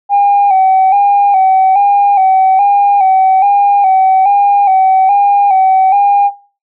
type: tone with vibrato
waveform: sine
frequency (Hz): 784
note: G5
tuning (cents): 0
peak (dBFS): -4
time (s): 0.09-6.31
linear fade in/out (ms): 50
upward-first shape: square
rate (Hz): 1.2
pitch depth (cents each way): 52
effects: noise-tail reverb RT60 0.4 s tail -19 dB re dry + tanh soft clip ceiling -2 dBFS